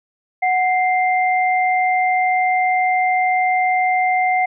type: tone pair together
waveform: sine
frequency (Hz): 740 / 2093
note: F#5 / C7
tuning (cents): 0 / 0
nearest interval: octave + tritone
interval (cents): 1800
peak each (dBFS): -15 / -20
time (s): 0.42-4.46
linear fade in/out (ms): 10
effects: none